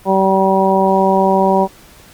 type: harmonic tone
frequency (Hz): 192.1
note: G3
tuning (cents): -35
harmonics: 1 / 2 / 3 / 4 / 5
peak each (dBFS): -16 / -16 / -16 / -16 / -16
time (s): 0.05-1.68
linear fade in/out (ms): 50
effects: pink hiss -43 dBFS RMS until 2.13 s + Opus 32 kbps